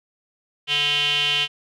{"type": "tone with band-pass filter", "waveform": "square", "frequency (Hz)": 145.8, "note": "D3", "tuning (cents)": -12, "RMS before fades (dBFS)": -21, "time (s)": [0.67, 1.48], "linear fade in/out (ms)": 50, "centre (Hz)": 3000, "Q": 8.8, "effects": []}